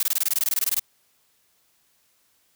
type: noise bursts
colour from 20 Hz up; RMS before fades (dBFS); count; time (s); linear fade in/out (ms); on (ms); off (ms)
blue; -22; 16; 0-0.795; 2; 30; 21
effects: white hiss -65 dBFS RMS until 2.55 s